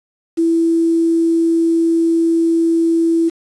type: tone with quantisation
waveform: sine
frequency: 331.3 Hz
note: E4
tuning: 9 cents sharp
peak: -11 dBFS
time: 0.37-3.3 s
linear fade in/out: 20 ms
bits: 6
effects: resampled to 24000 Hz